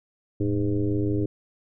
sine tone with frequency modulation, 210 Hz, G#3, 19 cents sharp, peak -21 dBFS, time 0.4-1.26 s, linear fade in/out 5 ms, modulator 98.5 Hz, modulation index 2.1, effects none

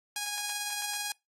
5% pulse tone with tremolo, 825 Hz, G#5, 12 cents flat, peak -19 dBFS, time 0.16-1.12 s, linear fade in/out 2 ms, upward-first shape triangle, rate 18 Hz, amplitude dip 35%, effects noise-tail reverb RT60 0.2 s tail -24 dB re dry + AAC 48 kbps

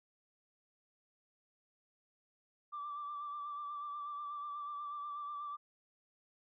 sine tone with vibrato, 1170 Hz, D6, 7 cents flat, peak -39 dBFS, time 2.72-5.57 s, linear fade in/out 20 ms, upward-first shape sine, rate 8.2 Hz, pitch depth 31 cents each way, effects tanh soft clip ceiling -36 dBFS

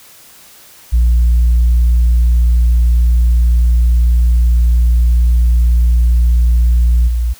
sine tone with level steps, 59.1 Hz, A#1, 24 cents sharp, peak -5 / -11 dBFS, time 0.92-7.34 s, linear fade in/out 20 ms, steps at 7.07 s, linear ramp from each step 20 ms, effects tanh soft clip ceiling -5 dBFS + white hiss -41 dBFS RMS until 7.39 s

